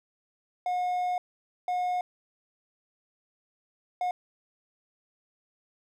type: tone bursts at uneven times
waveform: triangle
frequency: 722 Hz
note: F#5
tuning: 43 cents flat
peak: -24 dBFS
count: 3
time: 0.66-1.18 / 1.68-2.01 / 4.01-4.11 s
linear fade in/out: 2 ms
effects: none